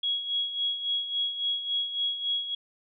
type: tone with tremolo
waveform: sine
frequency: 3322 Hz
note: G#7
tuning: in tune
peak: -24 dBFS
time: 0.03-2.55 s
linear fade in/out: 5 ms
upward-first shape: sine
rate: 3.6 Hz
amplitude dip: 65%
effects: none